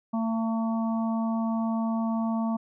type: harmonic tone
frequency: 225.4 Hz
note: A3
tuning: 42 cents sharp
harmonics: 1 / 3 / 4 / 5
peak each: -25 / -35 / -37 / -39 dBFS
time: 0.13-2.57 s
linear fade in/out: 10 ms
effects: none